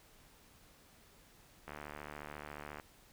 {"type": "click train", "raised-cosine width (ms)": 0.5, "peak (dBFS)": -30, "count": 84, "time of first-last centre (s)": [1.68, 2.799], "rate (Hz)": 74.2, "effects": ["pink hiss -63 dBFS RMS until 3.12 s"]}